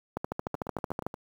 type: two click trains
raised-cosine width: 1 ms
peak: -16 / -23 dBFS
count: 13 / 6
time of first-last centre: 0.17-1.066 / 0.55-1.141 s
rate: 13.4 / 8.46 Hz
effects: high-pass 80 Hz 12 dB/octave + 8-bit